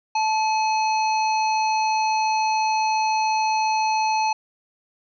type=harmonic tone with a mistuned harmonic; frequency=850 Hz; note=G#5; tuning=40 cents sharp; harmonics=1 / 3 / 5 / 7; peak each=-19 / -29 / -33 / -36 dBFS; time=0.15-4.33 s; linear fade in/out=5 ms; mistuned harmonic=1; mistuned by=+46 cents; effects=none